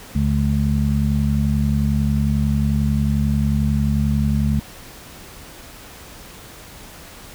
harmonic tone, 71.2 Hz, C#2, 47 cents sharp, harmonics 1 / 2 / 3, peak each -20 / -20 / -20 dBFS, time 0.15-4.6 s, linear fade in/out 5 ms, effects pink hiss -40 dBFS RMS until 7.34 s

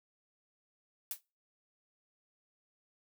blue noise with exponential decay, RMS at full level -33 dBFS, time 1.11-1.21 s, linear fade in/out 2 ms, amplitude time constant 20 ms, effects noise-tail reverb RT60 0.3 s tail -24 dB re dry

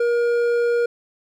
triangle tone with hard clipping, 474.6 Hz, A#4, 31 cents sharp, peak -18 dBFS, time 0-0.86 s, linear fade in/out 5 ms, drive 10 dB, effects none

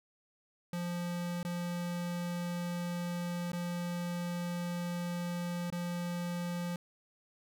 square tone with dropouts, 174.61 Hz, F3, in tune, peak -35 dBFS, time 0.73-6.76 s, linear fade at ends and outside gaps 2 ms, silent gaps 1.43-1.449 / 3.519-3.531 / 5.702-5.724 s, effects none

